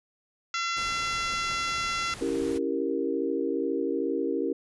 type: harmonic tone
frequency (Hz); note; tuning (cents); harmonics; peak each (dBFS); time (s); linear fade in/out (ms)
680; F5; -46; 2 / 3 / 4 / 5 / 6 / 7 / 8 / 9 / 10; -30 / -34 / -36 / -38 / -40 / -41 / -42 / -43 / -44; 0.54-2.14; 2
type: noise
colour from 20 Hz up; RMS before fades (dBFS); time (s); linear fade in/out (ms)
pink; -42; 0.76-2.59; 20
type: chord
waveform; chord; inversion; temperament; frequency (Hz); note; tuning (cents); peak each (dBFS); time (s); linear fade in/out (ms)
sine; C# diminished seventh; none; equal; 277.2 / 329.6 / 392 / 466.2; C#4 / E4 / G4 / Bb4; 0 / 0 / 0 / 0; -31; 2.21-4.53; 5
effects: resampled to 24000 Hz